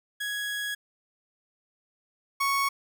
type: tone pair in turn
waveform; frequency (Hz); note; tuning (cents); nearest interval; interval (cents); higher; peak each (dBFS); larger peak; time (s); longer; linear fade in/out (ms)
30% pulse; 1665 / 1108.4; G#6 / C#6; +4 / -1; perfect fifth; 705; first; -27 / -21; second; 0.2-0.75 / 2.4-2.69; first; 10
effects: none